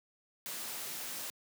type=noise; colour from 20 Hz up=white; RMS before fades=-41 dBFS; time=0.46-1.3 s; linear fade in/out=0 ms; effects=high-pass 150 Hz 12 dB/octave